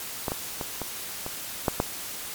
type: clicks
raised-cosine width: 1 ms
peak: -13 / -14 / -16 / -16 / -18 / -7 / -8 dBFS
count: 7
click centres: 0.282 / 0.319 / 0.612 / 0.817 / 1.264 / 1.682 / 1.801 s
effects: white hiss -36 dBFS RMS until 2.34 s + MP3 96 kbps